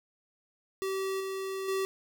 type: tone with level steps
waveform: square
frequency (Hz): 384.7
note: G4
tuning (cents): -33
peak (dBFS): -31 / -34 / -29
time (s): 0.82-1.85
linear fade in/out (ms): 0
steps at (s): 1.2 / 1.68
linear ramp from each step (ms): 5
effects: none